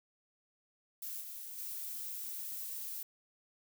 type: noise with level steps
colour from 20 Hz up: violet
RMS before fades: -42 / -46 / -42 dBFS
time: 1.02-3.03 s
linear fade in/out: 5 ms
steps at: 1.2 / 1.57 s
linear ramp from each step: 20 ms
effects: none